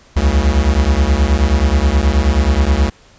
square beating tone pair, 65 / 74.4 Hz, C2 / D2, -11 / +23 cents, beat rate 9.4 Hz, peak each -14 dBFS, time 0.16-2.9 s, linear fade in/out 10 ms, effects pink hiss -47 dBFS RMS until 3.18 s + resampled to 16000 Hz

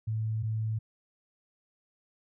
sine tone pair in turn, 110 / 110 Hz, A2 / A2, 0 / 0 cents, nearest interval unison, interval 0 cents, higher neither, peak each -28 dBFS, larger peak neither, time 0.07-0.43 / 0.43-0.79 s, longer neither, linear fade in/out 10 ms, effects none

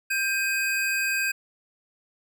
square tone pair together, 1585.6 / 2517 Hz, G6 / D#7, +19 / +19 cents, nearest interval minor sixth, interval 800 cents, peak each -27 dBFS, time 0.1-1.32 s, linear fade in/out 10 ms, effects none

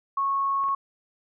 sine tone, 1100 Hz, C#6, 14 cents flat, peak -22 dBFS, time 0.17-0.75 s, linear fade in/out 5 ms
clicks, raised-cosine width 0.5 ms, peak -31 dBFS, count 2, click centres 0.638 / 0.686 s
effects none

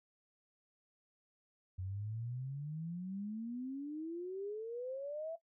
sine exponential sweep, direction up, 90.6 to 669 Hz, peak -39 dBFS, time 1.78-5.36 s, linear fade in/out 10 ms, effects noise-tail reverb RT60 0.1 s tail -17 dB re dry

